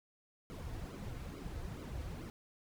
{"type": "noise with flanger", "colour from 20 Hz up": "brown", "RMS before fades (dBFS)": -44, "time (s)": [0.5, 2.3], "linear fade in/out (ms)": 0, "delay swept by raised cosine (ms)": [1.1, 5.1], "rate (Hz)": 2.3, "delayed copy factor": -0.75, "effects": []}